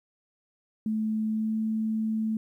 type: tone with pitch glide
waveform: sine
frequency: 217.6 to 219.6 Hz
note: A3 to A3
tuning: -19 to -3 cents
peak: -25 dBFS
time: 0.86-2.37 s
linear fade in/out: 2 ms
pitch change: +16 cents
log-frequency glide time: 1.28-1.56 s
effects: 11-bit